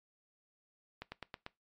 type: slowing click train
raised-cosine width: 0.3 ms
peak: -26 dBFS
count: 5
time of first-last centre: 1.02-1.464 s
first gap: 100 ms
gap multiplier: 1.07
effects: noise-tail reverb RT60 0.2 s tail -20 dB re dry + MP3 96 kbps